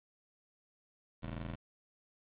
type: ring-modulated tone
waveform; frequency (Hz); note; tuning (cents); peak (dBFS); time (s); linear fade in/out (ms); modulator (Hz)
20% pulse; 82.41; E2; 0; -32; 1.22-1.56; 20; 29.4
effects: resampled to 8000 Hz + 10-bit